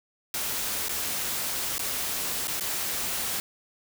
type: noise with dropouts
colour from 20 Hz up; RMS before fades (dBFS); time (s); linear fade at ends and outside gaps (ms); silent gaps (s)
white; -30; 0.34-3.4; 1; 0.884-0.893 / 1.782-1.793 / 2.472-2.48 / 2.598-2.608
effects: none